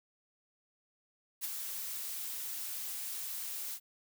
blue noise with ADSR envelope, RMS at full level -35 dBFS, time 1.41-3.8 s, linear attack 32 ms, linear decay 22 ms, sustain -5 dB, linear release 65 ms, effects none

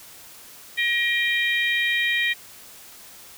harmonic tone with a mistuned harmonic, 632 Hz, D#5, 27 cents sharp, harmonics 3 / 4 / 5 / 6, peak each -22 / -25 / -29 / -30 dBFS, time 0.77-2.34 s, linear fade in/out 20 ms, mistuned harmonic 4, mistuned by -97 cents, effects white hiss -45 dBFS RMS until 3.37 s

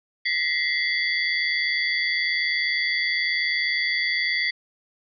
sine tone cluster, 1933 / 2073 / 3388 / 4532 / 4691 Hz, B6 / C7 / G#7 / C#8 / D8, -38 / -17 / +34 / +37 / -3 cents, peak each -26 / -25 / -31 / -32 / -30 dBFS, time 0.25-4.51 s, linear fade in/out 10 ms, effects none

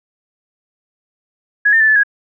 sine tone with pitch steps, 1675 / 1802 / 1756 / 1737 / 1649 Hz, G#6 / A6 / A6 / A6 / G#6, +14 / +41 / -4 / -23 / -13 cents, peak -8 dBFS, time 1.65-2.035 s, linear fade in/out 10 ms, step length 77 ms, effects none

